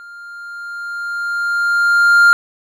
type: tone with level ramp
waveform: triangle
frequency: 1400 Hz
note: F6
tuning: 4 cents sharp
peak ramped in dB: -32 to -3 dBFS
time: 0-2.33 s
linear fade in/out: 0 ms
effects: none